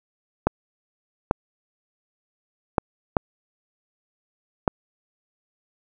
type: clicks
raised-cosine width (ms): 1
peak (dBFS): -3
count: 5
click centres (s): 0.47 / 1.311 / 2.782 / 3.168 / 4.678
effects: none